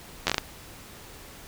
slowing click train, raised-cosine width 0.2 ms, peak -5 dBFS, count 6, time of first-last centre 0.27-0.382 s, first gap 11 ms, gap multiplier 1.36, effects pink hiss -46 dBFS RMS until 1.47 s

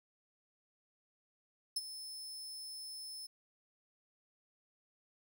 sawtooth tone with ADSR envelope, 5250 Hz, E8, 8 cents flat, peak -29 dBFS, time 1.76-3.27 s, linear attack 8 ms, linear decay 33 ms, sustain -13 dB, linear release 12 ms, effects none

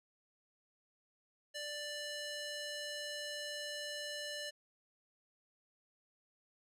square tone with band-pass filter, 589 Hz, D5, 5 cents sharp, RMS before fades -43 dBFS, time 1.54-4.51 s, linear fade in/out 20 ms, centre 4200 Hz, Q 0.75, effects resampled to 32000 Hz

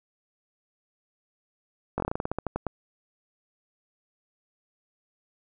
slowing click train, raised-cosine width 1 ms, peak -14 dBFS, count 14, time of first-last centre 1.98-2.667 s, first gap 20 ms, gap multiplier 1.15, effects none

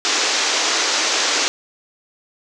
white band-pass noise, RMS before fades -19 dBFS, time 0.05-1.48 s, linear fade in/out 0 ms, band 280 to 6800 Hz, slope 48 dB/octave, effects none

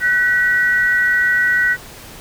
sine tone pair together, 1497.7 / 1929 Hz, F#6 / B6, +21 / -41 cents, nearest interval major third, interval 438 cents, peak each -15 dBFS, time 0-1.77 s, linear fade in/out 50 ms, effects pink hiss -37 dBFS RMS until 2.2 s

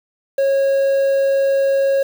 triangle tone with quantisation, 547 Hz, C#5, 23 cents flat, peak -11 dBFS, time 0.38-2.03 s, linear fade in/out 5 ms, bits 6, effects none

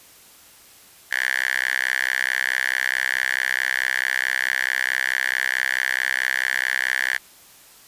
5% pulse tone with high-pass filter, 64.6 Hz, C2, 21 cents flat, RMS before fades -23 dBFS, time 1.11-7.18 s, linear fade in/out 10 ms, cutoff 1700 Hz, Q 6.6, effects white hiss -49 dBFS RMS until 7.87 s + resampled to 32000 Hz

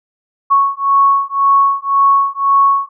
sine beating tone pair, 1106 / 1107.9 Hz, C#6 / C#6, -4 / -1 cents, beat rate 1.9 Hz, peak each -12 dBFS, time 0.5-2.89 s, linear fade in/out 20 ms, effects none

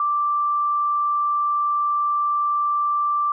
sine tone, 1174.7 Hz, D6, in tune, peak -18 dBFS, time 0-3.32 s, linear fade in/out 2 ms, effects none

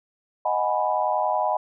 sine chord, G# minor seventh, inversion second, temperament equal, 622.3 / 740 / 830.6 / 987.8 Hz, D#5 / F#5 / G#5 / B5, 0 / 0 / 0 / 0 cents, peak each -26 dBFS, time 0.45-1.57 s, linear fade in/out 5 ms, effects none

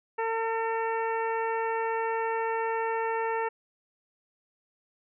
harmonic tone, 451.8 Hz, A4, 46 cents sharp, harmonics 1 / 2 / 3 / 4 / 5 / 6, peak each -30 / -30 / -38 / -37 / -43 / -45 dBFS, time 0.18-3.49 s, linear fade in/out 10 ms, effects none

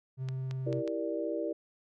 triangle tone with vibrato, 131 Hz, C3, 2 cents sharp, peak -31 dBFS, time 0.17-0.83 s, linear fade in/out 50 ms, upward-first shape triangle, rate 19 Hz, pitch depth 17 cents each way
clicks, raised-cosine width 0.2 ms, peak -27 dBFS, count 4, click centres 0.287 / 0.511 / 0.728 / 0.877 s
sine chord, E half-diminished seventh, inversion none, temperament equal, 329.6 / 392 / 466.2 / 587.3 Hz, E4 / G4 / Bb4 / D5, 0 / 0 / 0 / 0 cents, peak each -35 / -39 / -37 / -36 dBFS, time 0.66-1.53 s, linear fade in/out 10 ms
effects none

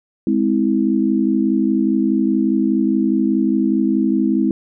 sine chord, Ab augmented, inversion none, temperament just, 207.7 / 259.6 / 324.5 Hz, Ab3 / C4 / E4, 0 / -13 / -27 cents, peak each -18 dBFS, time 0.27-4.51 s, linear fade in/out 2 ms, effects none

